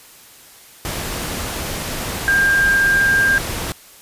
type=tone in noise; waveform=sine; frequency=1599 Hz; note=G6; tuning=34 cents sharp; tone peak=-12 dBFS; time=2.28-3.38 s; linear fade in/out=0 ms; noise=pink; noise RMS=-25 dBFS; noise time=0.85-3.72 s; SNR=+10 dB; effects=white hiss -44 dBFS RMS until 4.01 s + resampled to 32000 Hz